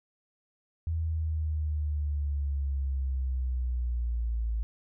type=linear sweep; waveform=sine; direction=down; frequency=82 to 55 Hz; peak=-27 dBFS; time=0.87-4.63 s; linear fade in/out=0 ms; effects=none